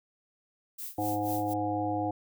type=noise with tremolo; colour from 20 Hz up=violet; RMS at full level=-38 dBFS; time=0.78-1.54 s; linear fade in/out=10 ms; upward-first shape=sine; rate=4.1 Hz; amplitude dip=90%
type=harmonic tone; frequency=103.83 Hz; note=G#2; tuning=in tune; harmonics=1 / 3 / 5 / 7 / 8; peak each=-37 / -32 / -37 / -32 / -37 dBFS; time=0.98-2.11 s; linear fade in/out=5 ms
effects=none